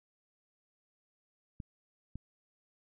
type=clicks; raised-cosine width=5 ms; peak=-29 dBFS; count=2; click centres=1.602 / 2.156 s; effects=none